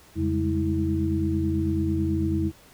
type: tone cluster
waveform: sine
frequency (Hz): 86.1 / 138.6 / 198.5 / 207.6 / 323.3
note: F2 / C#3 / G3 / G#3 / E4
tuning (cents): -24 / 0 / +22 / 0 / -34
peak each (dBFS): -26 / -32 / -34 / -32 / -25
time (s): 0.15-2.52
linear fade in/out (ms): 50
effects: pink hiss -53 dBFS RMS until 2.73 s